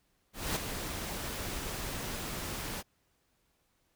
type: noise with ADSR envelope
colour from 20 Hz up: pink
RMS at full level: -31 dBFS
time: 0.33-2.83 s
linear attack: 230 ms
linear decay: 13 ms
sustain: -7 dB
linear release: 37 ms
effects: pink hiss -74 dBFS RMS until 3.95 s